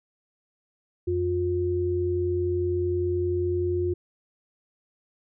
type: tone pair together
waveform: sine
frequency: 88.97 / 355.9 Hz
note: F2 / F4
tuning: +33 / +33 cents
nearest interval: 2 octaves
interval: 2400 cents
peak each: -28 / -24 dBFS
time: 1.07-3.94 s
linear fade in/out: 10 ms
effects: none